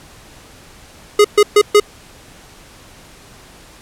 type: tone bursts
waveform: square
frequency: 415.3 Hz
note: G#4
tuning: in tune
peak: -6 dBFS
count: 4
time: 1.19-1.8 s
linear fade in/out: 5 ms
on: 55 ms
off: 130 ms
effects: pink hiss -42 dBFS RMS until 3.81 s + low-pass 11000 Hz 12 dB/octave